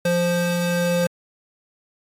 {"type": "tone pair together", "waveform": "square", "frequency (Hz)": [174.61, 522.9], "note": ["F3", "C5"], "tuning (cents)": [0, -1], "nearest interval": "octave + perfect fifth", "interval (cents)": 1899, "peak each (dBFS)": -22, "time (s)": [0.05, 1.07], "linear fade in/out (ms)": 5, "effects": ["AAC 48 kbps"]}